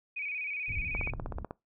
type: tone with vibrato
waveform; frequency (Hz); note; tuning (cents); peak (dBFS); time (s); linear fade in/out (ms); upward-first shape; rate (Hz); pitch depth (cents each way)
sine; 2381; D7; +23; -33; 0.16-1.11; 10; square; 16; 71
type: low-pass noise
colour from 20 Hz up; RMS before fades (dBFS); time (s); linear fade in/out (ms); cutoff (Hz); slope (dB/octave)
pink; -38; 0.68-1.44; 10; 110; 12
type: click train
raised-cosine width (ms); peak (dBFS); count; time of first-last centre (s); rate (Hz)
1; -23; 10; 0.95-1.509; 16.1
effects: noise-tail reverb RT60 0.2 s tail -23 dB re dry